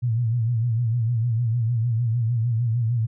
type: tone with vibrato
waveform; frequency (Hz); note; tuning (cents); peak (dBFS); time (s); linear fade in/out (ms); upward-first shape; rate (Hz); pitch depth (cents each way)
sine; 116.54; A#2; 0; -19; 0.02-3.07; 20; sine; 6.6; 98
effects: none